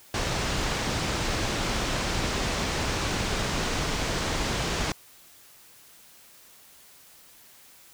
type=low-pass noise; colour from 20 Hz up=pink; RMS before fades=-28 dBFS; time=0.14-4.92 s; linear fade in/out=2 ms; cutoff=7200 Hz; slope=24 dB/octave; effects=white hiss -53 dBFS RMS until 7.93 s